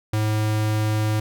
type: tone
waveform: square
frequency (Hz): 107.6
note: A2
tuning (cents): -38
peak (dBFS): -20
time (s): 0.13-1.2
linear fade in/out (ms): 5
effects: none